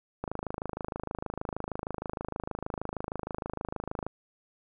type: click train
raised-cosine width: 1 ms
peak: -19 dBFS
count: 102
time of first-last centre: 0.24-4.066 s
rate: 26.4 Hz
effects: none